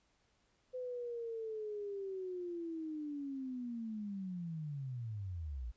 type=linear sweep; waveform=sine; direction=down; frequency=510 to 54 Hz; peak=-39 dBFS; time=0.73-5.72 s; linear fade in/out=20 ms; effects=pink hiss -75 dBFS RMS until 5.76 s + resampled to 16000 Hz